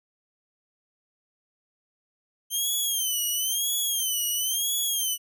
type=tone with vibrato; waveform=10% pulse; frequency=3136 Hz; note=G7; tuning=in tune; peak=-17 dBFS; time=2.5-5.18 s; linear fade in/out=50 ms; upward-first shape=sine; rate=0.99 Hz; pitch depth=130 cents each way; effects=none